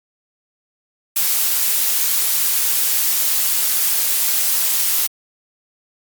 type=noise; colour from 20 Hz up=blue; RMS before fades=-17 dBFS; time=1.16-5.07 s; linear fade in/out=5 ms; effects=Opus 48 kbps